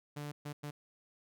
sawtooth tone bursts at uneven times, 146.83 Hz, D3, in tune, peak -36 dBFS, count 3, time 0.16-0.32 / 0.45-0.53 / 0.63-0.71 s, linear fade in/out 10 ms, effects none

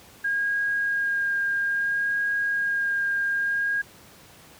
sine tone with vibrato, 1623 Hz, G#6, 40 cents flat, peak -22 dBFS, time 0.24-3.82 s, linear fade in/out 10 ms, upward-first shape sine, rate 0.6 Hz, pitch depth 14 cents each way, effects pink hiss -50 dBFS RMS until 4.59 s + high-pass 80 Hz 12 dB/octave

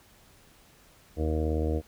harmonic tone, 78.2 Hz, D#2, 9 cents sharp, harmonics 1 / 2 / 3 / 4 / 5 / 6 / 7 / 8 / 9, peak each -27 / -39 / -37 / -33 / -40 / -33 / -40 / -42 / -43 dBFS, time 1.16-1.82 s, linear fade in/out 50 ms, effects pink hiss -58 dBFS RMS until 1.87 s

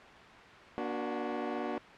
20% pulse chord, Bb augmented, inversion none, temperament equal with one note detuned, 239.1 / 293.7 / 370 Hz, Bb3 / D4 / F#4, +44 / 0 / 0 cents, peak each -33 dBFS, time 0.78-1.78 s, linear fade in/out 0 ms, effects white hiss -50 dBFS RMS until 1.97 s + low-pass 2000 Hz 12 dB/octave

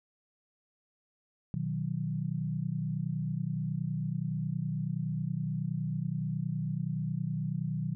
sine chord, B major, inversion none, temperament equal, 123.47 / 155.56 / 185 Hz, B2 / D#3 / F#3, 0 / 0 / 0 cents, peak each -36 / -33 / -36 dBFS, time 1.54-7.95 s, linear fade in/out 0 ms, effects none

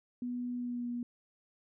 sine tone with pitch glide, 245.4 to 241 Hz, B3 to B3, -11 to -42 cents, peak -34 dBFS, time 0.22-1.03 s, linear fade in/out 2 ms, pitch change -31 cents, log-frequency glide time 0.55-0.88 s, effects none

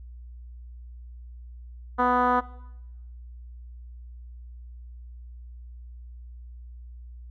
10% pulse tone with low-pass filter, 248 Hz, B3, 7 cents sharp, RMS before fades -22 dBFS, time 1.98-2.41 s, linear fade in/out 20 ms, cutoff 1200 Hz, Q 2.2, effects noise-tail reverb RT60 0.9 s tail -19 dB re dry + added 60 Hz sine -40 dBFS peak until 7.3 s

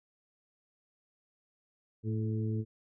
harmonic tone with a mistuned harmonic, 110.1 Hz, A2, 2 cents sharp, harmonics 1 / 2 / 3 / 4, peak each -31 / -37 / -41 / -43 dBFS, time 2.03-2.65 s, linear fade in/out 50 ms, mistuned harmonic 4, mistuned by -27 cents, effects none

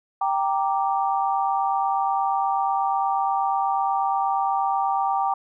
sine chord, G minor, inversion none, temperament equal, 784 / 932.3 / 1174.7 Hz, G5 / Bb5 / D6, 0 / 0 / 0 cents, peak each -22 / -26 / -27 dBFS, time 0.21-5.34 s, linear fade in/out 5 ms, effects none

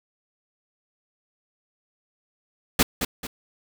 pink noise with echo, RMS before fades -17 dBFS, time 2.79-2.83 s, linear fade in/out 5 ms, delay 220 ms, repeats 2, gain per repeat -8 dB, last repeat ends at 3.27 s, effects none

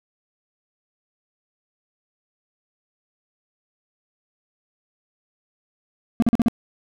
triangle tone bursts, 232.6 Hz, A#3, 4 cents flat, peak -11 dBFS, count 5, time 6.2-6.483 s, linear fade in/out 0 ms, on 23 ms, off 42 ms, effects none

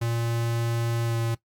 square tone with pitch glide, 116.54 to 115.33 Hz, A#2 to A#2, 0 to -18 cents, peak -25 dBFS, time 0.01-1.35 s, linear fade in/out 10 ms, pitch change -18 cents, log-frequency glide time 1.04-1.16 s, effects noise-tail reverb RT60 0.1 s tail -18 dB re dry + Opus 48 kbps

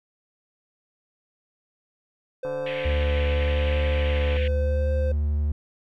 triangle tone with vibrato, 514 Hz, C5, 31 cents flat, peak -25 dBFS, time 2.43-5.12 s, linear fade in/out 5 ms, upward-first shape triangle, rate 0.9 Hz, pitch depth 25 cents each way
click train, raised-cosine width 1 ms, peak -24 dBFS, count 279, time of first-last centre 2.45-4.367 s, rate 145 Hz
pink band-pass noise, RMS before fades -36 dBFS, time 2.66-4.48 s, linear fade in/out 5 ms, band 1800 to 3200 Hz, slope 48 dB/octave
triangle tone with pitch glide, 73.42 to 74.06 Hz, D2 to D2, 0 to +15 cents, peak -19 dBFS, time 2.85-5.52 s, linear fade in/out 5 ms, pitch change +15 cents, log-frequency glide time 4.25-4.78 s
effects none

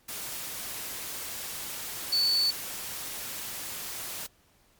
sine tone in noise, 4475 Hz, C#8, 16 cents sharp, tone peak -22 dBFS, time 2.12-2.51 s, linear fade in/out 10 ms, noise white, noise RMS -37 dBFS, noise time 0.08-4.27 s, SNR +12 dB, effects pink hiss -64 dBFS RMS until 4.79 s + MP3 96 kbps

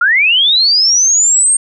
sine linear sweep, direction up, 1352 to 8670 Hz, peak -7 dBFS, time 0.01-1.57 s, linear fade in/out 5 ms, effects none

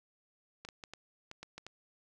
clicks, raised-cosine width 0.2 ms, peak -28 dBFS, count 8, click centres 0.65 / 0.688 / 0.838 / 0.936 / 1.314 / 1.43 / 1.58 / 1.666 s, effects none

